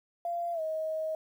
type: tone with pitch glide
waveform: sine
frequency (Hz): 689 to 631.8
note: F5 to D#5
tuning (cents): -24 to +26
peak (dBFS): -30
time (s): 0.25-1.15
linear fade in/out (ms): 2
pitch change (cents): -150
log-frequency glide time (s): 0.53-0.61
effects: 10-bit